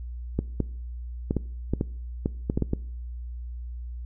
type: clicks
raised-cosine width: 3 ms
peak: -11 dBFS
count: 11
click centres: 0.39 / 0.603 / 1.309 / 1.367 / 1.736 / 1.811 / 2.259 / 2.499 / 2.575 / 2.623 / 2.734 s
effects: noise-tail reverb RT60 0.6 s tail -22 dB re dry + added 60 Hz sine -33 dBFS peak until 4.05 s